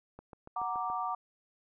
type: click train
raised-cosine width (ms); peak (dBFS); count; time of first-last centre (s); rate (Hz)
1; -33; 6; 0.19-0.9; 7.04
type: chord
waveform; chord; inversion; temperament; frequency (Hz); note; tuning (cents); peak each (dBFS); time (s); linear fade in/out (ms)
sine; Gb augmented; none; equal; 740 / 932.3 / 1174.7; Gb5 / Bb5 / D6; 0 / 0 / 0; -36 / -37 / -35; 0.56-1.15; 5
effects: none